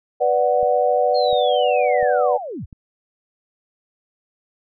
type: chord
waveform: sine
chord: B minor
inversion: none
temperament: equal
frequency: 493.9 / 587.3 / 740 Hz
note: B4 / D5 / F#5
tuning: 0 / 0 / 0 cents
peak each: -19 dBFS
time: 0.2-2.38 s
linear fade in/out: 20 ms
type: click train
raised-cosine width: 5 ms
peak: -27 dBFS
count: 4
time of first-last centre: 0.63-2.728 s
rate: 1.43 Hz
type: linear sweep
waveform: sine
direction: down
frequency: 4311 to 41 Hz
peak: -27 dBFS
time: 1.14-2.66 s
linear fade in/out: 20 ms
effects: none